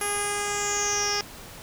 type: tone with low-pass filter sweep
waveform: 10% pulse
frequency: 410 Hz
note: G#4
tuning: 22 cents flat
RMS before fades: -27 dBFS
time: 0.01-1.21 s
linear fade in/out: 2 ms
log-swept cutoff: 11000 to 5100 Hz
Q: 8.4
effects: pink hiss -43 dBFS RMS until 1.62 s